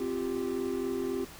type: chord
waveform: triangle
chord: C suspended fourth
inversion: none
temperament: equal with one note detuned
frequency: 261.6 / 348.2 / 392 Hz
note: C4 / F4 / G4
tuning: 0 / -5 / 0 cents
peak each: -33 / -33 / -31 dBFS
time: 0-1.25 s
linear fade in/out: 5 ms
effects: pink hiss -48 dBFS RMS until 1.39 s